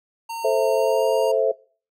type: tone with pitch glide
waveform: square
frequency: 917 to 934.6 Hz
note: A#5 to A#5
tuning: -29 to +4 cents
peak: -29 dBFS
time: 0.29-1.32 s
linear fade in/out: 10 ms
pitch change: +33 cents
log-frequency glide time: 0.73-1.06 s
type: chord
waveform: sine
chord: A minor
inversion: none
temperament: just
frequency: 440 / 528 / 660 Hz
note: A4 / C5 / E5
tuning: 0 / +16 / +2 cents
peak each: -21 dBFS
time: 0.44-1.52 s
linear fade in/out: 10 ms
effects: noise-tail reverb RT60 0.4 s tail -21 dB re dry